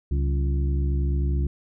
harmonic tone with a mistuned harmonic, 69.3 Hz, C#2, in tune, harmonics 1 / 2 / 3 / 4 / 5, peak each -21 / -29 / -37 / -38 / -37 dBFS, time 0.11-1.47 s, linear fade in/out 5 ms, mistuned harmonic 3, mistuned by -140 cents, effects none

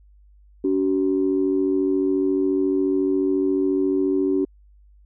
sine tone pair together, 284.5 / 378.7 Hz, C#4 / F#4, +45 / +40 cents, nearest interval perfect fourth, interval 495 cents, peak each -20 dBFS, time 0.64-4.45 s, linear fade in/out 5 ms, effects tanh soft clip ceiling -10 dBFS + added 50 Hz sine -49 dBFS peak until 5.05 s

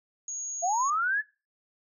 sine tone, 6645 Hz, G#8, in tune, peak -33 dBFS, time 0.28-0.9 s, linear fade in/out 2 ms
sine linear sweep, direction up, 656 to 1754 Hz, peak -24 dBFS, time 0.62-1.22 s, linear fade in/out 20 ms
effects noise-tail reverb RT60 0.3 s tail -21 dB re dry

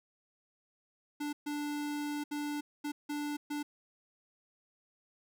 square tone bursts at uneven times, 293.7 Hz, D4, in tune, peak -35 dBFS, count 6, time 1.2-1.33 / 1.46-2.24 / 2.31-2.61 / 2.84-2.92 / 3.09-3.37 / 3.5-3.63 s, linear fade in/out 10 ms, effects none

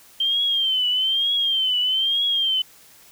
sine tone with vibrato, 3136 Hz, G7, in tune, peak -18 dBFS, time 0.2-2.62 s, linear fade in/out 5 ms, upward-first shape triangle, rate 1.1 Hz, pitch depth 110 cents each way, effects white hiss -50 dBFS RMS until 3.11 s

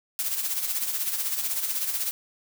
blue noise with tremolo, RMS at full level -26 dBFS, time 0.19-2.11 s, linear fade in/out 0 ms, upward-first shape sine, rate 16 Hz, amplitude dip 55%, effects none

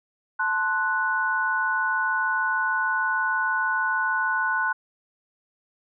sine chord, F# diminished, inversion first, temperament equal, 880 / 1046.5 / 1480 Hz, A5 / C6 / F#6, 0 / 0 / 0 cents, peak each -29 / -28 / -23 dBFS, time 0.39-4.73 s, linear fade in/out 10 ms, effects none

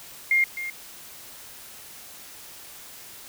sine tone with echo, 2122 Hz, C7, 24 cents sharp, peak -17 dBFS, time 0.31-0.44 s, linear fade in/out 2 ms, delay 260 ms, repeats 1, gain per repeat -12 dB, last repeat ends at 0.7 s, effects white hiss -44 dBFS RMS until 3.28 s

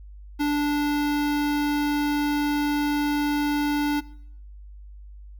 square tone with notch filter, 292.7 Hz, D4, 6 cents flat, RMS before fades -23 dBFS, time 0.39-4.01 s, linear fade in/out 20 ms, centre 7900 Hz, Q 1.4, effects noise-tail reverb RT60 0.7 s tail -21 dB re dry + added 50 Hz sine -40 dBFS peak until 5.39 s

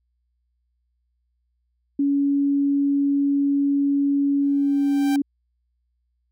sine tone, 281.4 Hz, C#4, 26 cents sharp, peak -17 dBFS, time 1.99-5.22 s, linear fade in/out 5 ms
sawtooth tone with exponential growth, 784 Hz, G5, in tune, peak -23 dBFS, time 4.42-5.16 s, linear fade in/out 2 ms, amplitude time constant 160 ms
effects added 60 Hz sine -68 dBFS peak until 6.31 s

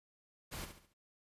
pink noise with echo, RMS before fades -44 dBFS, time 0.51-0.66 s, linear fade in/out 20 ms, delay 70 ms, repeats 4, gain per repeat -8 dB, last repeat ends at 0.94 s, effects resampled to 32000 Hz

